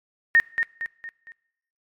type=tone with echo; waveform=sine; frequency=1842 Hz; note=A#6; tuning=21 cents flat; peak=-12 dBFS; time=0.35-0.4 s; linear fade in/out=0 ms; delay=230 ms; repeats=4; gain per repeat=-7 dB; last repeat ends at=1.32 s; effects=noise-tail reverb RT60 0.8 s tail -23 dB re dry + MP3 64 kbps